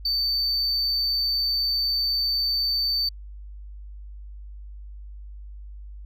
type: tone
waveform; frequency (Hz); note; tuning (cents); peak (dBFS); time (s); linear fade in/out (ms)
sine; 4564; C#8; +50; -19; 0.05-3.09; 5
effects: tanh soft clip ceiling -20 dBFS + added 50 Hz sine -37 dBFS peak until 6.05 s